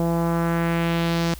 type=tone with low-pass filter sweep; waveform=sawtooth; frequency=168 Hz; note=E3; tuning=33 cents sharp; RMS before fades=-22 dBFS; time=0-1.34 s; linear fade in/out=0 ms; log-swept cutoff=700 to 6000 Hz; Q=1.5; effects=added 60 Hz sine -37 dBFS peak until 1.39 s + white hiss -45 dBFS RMS until 1.39 s